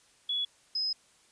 sine tone pair in turn, 3388 / 5076 Hz, G#7 / D#8, +34 / +34 cents, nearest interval perfect fifth, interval 700 cents, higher second, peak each -28 dBFS, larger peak neither, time 0.29-0.45 / 0.75-0.93 s, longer second, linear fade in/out 5 ms, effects white hiss -63 dBFS RMS until 1.31 s + resampled to 22050 Hz

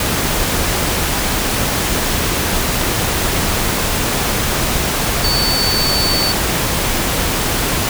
sine tone in noise, 4507 Hz, C#8, 28 cents sharp, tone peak -16 dBFS, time 5.24-6.32 s, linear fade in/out 2 ms, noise pink, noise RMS -17 dBFS, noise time 0-7.89 s, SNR -2 dB, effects none

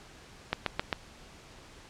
click train, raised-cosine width 0.3 ms, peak -11 dBFS, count 4, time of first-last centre 0.53-0.928 s, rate 7.54 Hz, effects pink hiss -52 dBFS RMS until 1.89 s + low-pass 7000 Hz 12 dB/octave

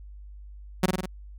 sawtooth tone with echo, 185 Hz, F#3, in tune, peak -14 dBFS, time 0.83-0.86 s, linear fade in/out 5 ms, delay 50 ms, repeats 4, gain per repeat -3 dB, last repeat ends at 1.06 s, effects added 50 Hz sine -41 dBFS peak until 1.38 s

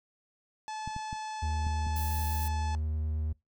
harmonic tone, 865 Hz, A5, 30 cents flat, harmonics 1 / 2 / 3 / 4 / 5 / 6 / 7 / 8 / 9 / 10, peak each -36 / -47 / -51 / -53 / -53 / -54 / -54 / -59 / -58 / -62 dBFS, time 0.68-2.75 s, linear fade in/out 0 ms
clicks, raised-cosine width 5 ms, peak -27 dBFS, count 5, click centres 0.876 / 0.964 / 1.129 / 1.668 / 1.868 s
triangle tone with vibrato, 77.3 Hz, D#2, 11 cents flat, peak -27 dBFS, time 1.42-3.33 s, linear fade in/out 10 ms, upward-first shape triangle, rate 9.2 Hz, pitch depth 13 cents each way
violet noise, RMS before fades -40 dBFS, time 1.96-2.48 s, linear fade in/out 2 ms
effects noise-tail reverb RT60 0.2 s tail -23 dB re dry

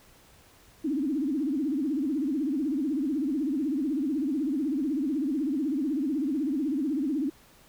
sine tone with vibrato, 286.3 Hz, D4, 44 cents flat, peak -25 dBFS, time 0.84-7.3 s, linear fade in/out 10 ms, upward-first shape triangle, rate 16 Hz, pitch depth 260 cents each way, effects pink hiss -57 dBFS RMS until 7.68 s

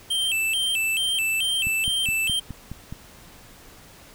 square tone with vibrato, 2886 Hz, F#7, 44 cents flat, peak -22 dBFS, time 0.1-2.4 s, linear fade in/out 10 ms, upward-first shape square, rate 2.3 Hz, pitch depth 150 cents each way
click train, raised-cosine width 5 ms, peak -21 dBFS, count 7, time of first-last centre 1.67-2.925 s, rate 4.78 Hz
effects pink hiss -48 dBFS RMS until 4.14 s

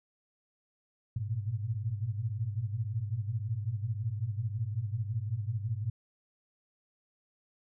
sine tone cluster, 102.3 / 115 / 120.5 Hz, G#2 / A#2 / B2, -26 / -23 / -42 cents, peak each -34 / -36 / -37 dBFS, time 1.16-5.9 s, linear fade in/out 5 ms, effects none

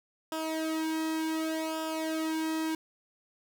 sawtooth tone with flanger, 318.4 Hz, D#4, 40 cents sharp, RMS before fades -32 dBFS, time 0.32-2.75 s, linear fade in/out 2 ms, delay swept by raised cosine 0.47 to 1.77 ms, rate 0.67 Hz, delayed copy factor -0.8, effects none

